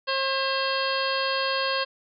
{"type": "harmonic tone with a mistuned harmonic", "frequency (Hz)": 536, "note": "C5", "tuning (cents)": 42, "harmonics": [1, 2, 3, 4, 5, 6, 7, 8, 9], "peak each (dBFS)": [-29, -29, -31, -41, -33, -33, -41, -32, -35], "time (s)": [0.07, 1.85], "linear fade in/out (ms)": 20, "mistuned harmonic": 4, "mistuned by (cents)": -110, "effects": []}